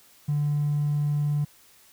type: tone with hard clipping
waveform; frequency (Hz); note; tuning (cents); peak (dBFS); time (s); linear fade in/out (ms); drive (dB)
triangle; 146.83; D3; 0; -22; 0.28-1.45; 10; 3
effects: white hiss -56 dBFS RMS until 1.92 s